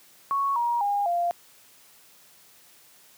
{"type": "tone with pitch steps", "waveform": "sine", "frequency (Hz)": [1108.7, 948.6, 811.6, 694.4], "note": ["C#6", "A#5", "G#5", "F5"], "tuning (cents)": [0, 30, -40, -10], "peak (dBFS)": -22, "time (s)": [0.31, 1.31], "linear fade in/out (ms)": 0, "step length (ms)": 250, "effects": ["white hiss -55 dBFS RMS until 3.17 s", "high-pass 100 Hz 12 dB/octave"]}